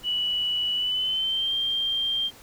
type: tone with pitch glide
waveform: sine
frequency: 2949 to 3179 Hz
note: F#7 to G7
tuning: -6 to +24 cents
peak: -23 dBFS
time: 0.03-2.31 s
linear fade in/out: 50 ms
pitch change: +130 cents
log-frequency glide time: 0.75-1.54 s
effects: pink hiss -49 dBFS RMS until 2.42 s